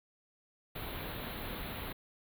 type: band-stop noise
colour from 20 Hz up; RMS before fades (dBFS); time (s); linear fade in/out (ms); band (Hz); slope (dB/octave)
pink; -41; 0.75-1.93; 10; 4200 to 11000; 96
effects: none